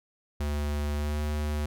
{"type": "tone with pitch glide", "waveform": "square", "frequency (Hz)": [73.42, 74.83], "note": ["D2", "D2"], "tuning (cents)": [0, 33], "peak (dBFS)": -28, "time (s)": [0.4, 1.66], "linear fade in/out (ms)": 5, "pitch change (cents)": 33, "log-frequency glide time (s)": [0.96, 1.17], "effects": []}